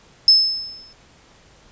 sine tone with exponential decay, 5230 Hz, E8, 15 cents flat, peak -6 dBFS, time 0.28-0.93 s, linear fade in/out 1 ms, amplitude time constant 140 ms, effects pink hiss -51 dBFS RMS until 1.71 s + resampled to 16000 Hz

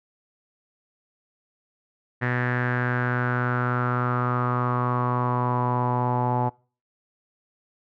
sawtooth tone with low-pass filter sweep, 123.47 Hz, B2, in tune, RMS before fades -24 dBFS, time 2.21-6.5 s, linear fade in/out 20 ms, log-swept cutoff 1800 to 860 Hz, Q 6.3, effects noise-tail reverb RT60 0.4 s tail -26 dB re dry

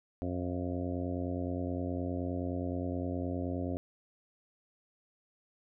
harmonic tone with a mistuned harmonic, 89.6 Hz, F2, 45 cents sharp, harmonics 1 / 2 / 3 / 4 / 5 / 6 / 7 / 8, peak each -37 / -42 / -36 / -43 / -46 / -43 / -45 / -47 dBFS, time 0.22-3.77 s, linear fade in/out 0 ms, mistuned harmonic 8, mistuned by -63 cents, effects none

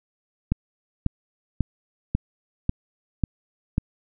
click train, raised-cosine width 5 ms, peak -8 dBFS, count 7, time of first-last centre 0.52-3.781 s, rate 1.84 Hz, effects none

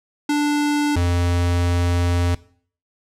square tone pair in turn, 293.7 / 87.49 Hz, D4 / F2, 0 / +4 cents, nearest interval octave + major sixth, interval 2096 cents, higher first, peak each -17 / -17 dBFS, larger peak neither, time 0.29-0.96 / 0.96-2.35 s, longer second, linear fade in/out 5 ms, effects noise-tail reverb RT60 0.5 s tail -19 dB re dry + low-pass 10000 Hz 12 dB/octave

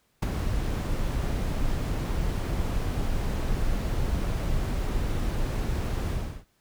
brown noise with ADSR envelope, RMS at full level -20 dBFS, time 0.22-6.45 s, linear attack 9 ms, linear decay 16 ms, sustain -7 dB, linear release 350 ms, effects pink hiss -69 dBFS RMS until 6.6 s

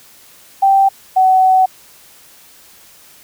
sine tone pair in turn, 781 / 752 Hz, G5 / F#5, -7 / +28 cents, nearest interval minor second, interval 65 cents, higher first, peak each -7 dBFS, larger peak neither, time 0.62-0.89 / 1.16-1.66 s, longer second, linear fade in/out 10 ms, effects white hiss -44 dBFS RMS until 3.23 s

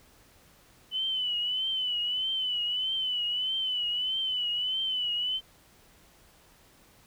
sine tone with vibrato, 3003 Hz, F#7, 25 cents sharp, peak -27 dBFS, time 0.91-5.41 s, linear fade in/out 50 ms, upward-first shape triangle, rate 1.6 Hz, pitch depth 80 cents each way, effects pink hiss -59 dBFS RMS until 7.06 s

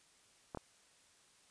clicks, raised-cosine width 1 ms, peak -28 dBFS, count 2, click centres 0.548 / 0.573 s, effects white hiss -67 dBFS RMS until 1.5 s + resampled to 22050 Hz

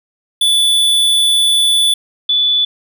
square / sine tone pair in turn, 3469 / 3469 Hz, A7 / A7, -25 / -25 cents, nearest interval unison, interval 0 cents, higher neither, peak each -10 dBFS, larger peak neither, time 0.41-1.94 / 2.29-2.65 s, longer first, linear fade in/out 5 ms, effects none

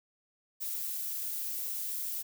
violet noise, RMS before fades -36 dBFS, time 0.6-2.23 s, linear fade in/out 20 ms, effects none

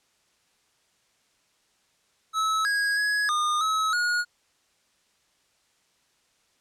square tone with pitch steps, 1297 / 1648 / 1675 / 1218 / 1287 / 1442 Hz, E6 / G#6 / G#6 / D#6 / E6 / F#6, -28 / -14 / +14 / -37 / -42 / -45 cents, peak -23 dBFS, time 2.33-4.25 s, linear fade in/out 50 ms, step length 320 ms, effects white hiss -67 dBFS RMS until 6.6 s + low-pass 8000 Hz 12 dB/octave

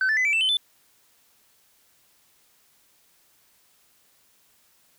sine tone with pitch steps, 1528 / 1755.2 / 2016 / 2316 / 2660 / 3056 / 3510 Hz, G6 / A6 / B6 / D7 / E7 / G7 / A7, -45 / -5 / +35 / -25 / +15 / -45 / -5 cents, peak -17 dBFS, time 0.01-0.57 s, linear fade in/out 2 ms, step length 80 ms, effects tanh soft clip ceiling -18 dBFS + white hiss -62 dBFS RMS until 4.98 s

